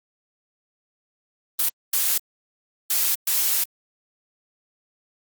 blue noise bursts at uneven times, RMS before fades -21 dBFS, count 4, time 1.59-1.69 / 1.93-2.18 / 2.9-3.15 / 3.27-3.64 s, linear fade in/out 5 ms, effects Opus 32 kbps

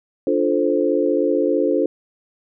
sine chord, D minor seventh, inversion none, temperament equal, 293.7 / 349.2 / 440 / 523.3 Hz, D4 / F4 / A4 / C5, 0 / 0 / 0 / 0 cents, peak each -21 dBFS, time 0.27-1.86 s, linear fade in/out 2 ms, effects none

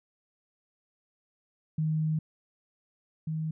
sine tone pair in turn, 156.4 / 157.85 Hz, D#3 / D#3, +9 / +25 cents, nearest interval unison, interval 16 cents, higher second, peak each -25 / -29 dBFS, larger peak first, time 1.78-2.19 / 3.27-3.51 s, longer first, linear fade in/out 5 ms, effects none

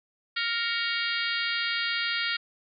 harmonic tone with a mistuned harmonic, 466.2 Hz, A#4, in tune, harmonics 3 / 4 / 5 / 6 / 7 / 8 / 9 / 10, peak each -32 / -33 / -34 / -35 / -35 / -36 / -37 / -37 dBFS, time 0.36-2.37 s, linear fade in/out 10 ms, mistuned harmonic 5, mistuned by -62 cents, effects none

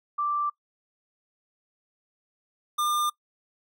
sine / square tone pair in turn, 1174.7 / 1201.5 Hz, D6 / D6, 0 / +39 cents, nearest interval unison, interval 39 cents, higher second, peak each -24 dBFS, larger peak neither, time 0.18-0.5 / 2.78-3.1 s, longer neither, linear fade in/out 10 ms, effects noise-tail reverb RT60 0.1 s tail -23 dB re dry

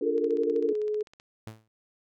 sine chord, Bb dominant seventh, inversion first, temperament just, 291.4 / 349.6 / 419.5 / 466.2 Hz, D4 / F4 / Ab4 / Bb4, -13 / +2 / +17 / 0 cents, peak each -32 dBFS, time 0.01-0.73 s, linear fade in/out 5 ms
sine tone with pitch glide, 453.9 to 423.5 Hz, A#4 to G#4, -46 to +34 cents, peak -26 dBFS, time 0.03-1.03 s, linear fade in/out 10 ms, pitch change -120 cents, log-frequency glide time 0.65-0.72 s
click train, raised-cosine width 0.2 ms, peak -33 dBFS, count 17, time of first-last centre 0.18-1.199 s, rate 15.7 Hz
sawtooth tone with exponential decay, 110 Hz, A2, in tune, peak -32 dBFS, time 1.47-1.68 s, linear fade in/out 0 ms, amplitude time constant 45 ms
effects none

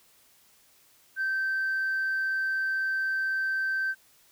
sine tone, 1554 Hz, G6, 16 cents flat, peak -24 dBFS, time 1.16-3.95 s, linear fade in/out 50 ms, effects tanh soft clip ceiling -23 dBFS + white hiss -61 dBFS RMS until 4.31 s

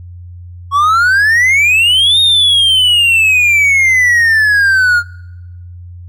triangle exponential two-way sweep, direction up then down, 1097 to 3729 to 1407 Hz, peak -5 dBFS, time 0.71-5.03 s, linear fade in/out 50 ms, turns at 2.2 s, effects noise-tail reverb RT60 1.0 s tail -25 dB re dry + added 88 Hz sine -28 dBFS peak until 6.08 s

